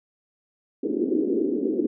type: band-pass noise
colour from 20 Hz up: white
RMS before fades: -24 dBFS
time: 0.83-1.87 s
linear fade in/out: 10 ms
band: 240 to 400 Hz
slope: 48 dB/octave
effects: none